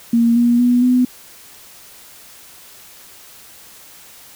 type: tone with pitch steps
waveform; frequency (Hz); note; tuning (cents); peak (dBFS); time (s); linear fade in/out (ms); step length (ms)
sine; 233.1 / 238.7 / 244.4 / 250.3; A#3 / A#3 / B3 / B3; 0 / +41 / -18 / +23; -10; 0.13-1.05; 5; 230
effects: white hiss -42 dBFS RMS until 4.35 s